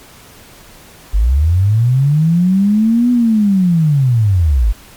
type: linear two-way sweep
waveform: sine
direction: up then down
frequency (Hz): 46.25 to 247.7 to 46.25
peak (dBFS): -8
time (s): 1.13-4.73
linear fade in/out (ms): 20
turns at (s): 3.11
effects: pink hiss -40 dBFS RMS until 4.96 s + MP3 96 kbps